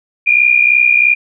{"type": "tone pair together", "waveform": "sine", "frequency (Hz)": [2387, 2450], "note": ["D7", "D#7"], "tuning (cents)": [28, -27], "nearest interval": "unison", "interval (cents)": 45, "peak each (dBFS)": -10, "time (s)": [0.26, 1.15], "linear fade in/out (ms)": 20, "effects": []}